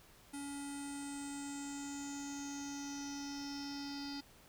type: tone with low-pass filter sweep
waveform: square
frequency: 282.2 Hz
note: C#4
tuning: 31 cents sharp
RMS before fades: -44 dBFS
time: 0.33-4.21 s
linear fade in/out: 10 ms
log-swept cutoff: 9600 to 4800 Hz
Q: 8.8
effects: pink hiss -62 dBFS RMS until 4.48 s